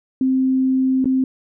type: tone with dropouts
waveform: sine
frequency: 261.6 Hz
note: C4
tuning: in tune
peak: -14 dBFS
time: 0.21-1.24 s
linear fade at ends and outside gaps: 2 ms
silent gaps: 1.044-1.056 s
effects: none